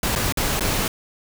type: noise with dropouts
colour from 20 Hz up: pink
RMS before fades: -22 dBFS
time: 0.03-0.88 s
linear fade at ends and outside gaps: 2 ms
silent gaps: 0.153-0.159 / 0.324-0.372 / 0.596-0.607 s
effects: none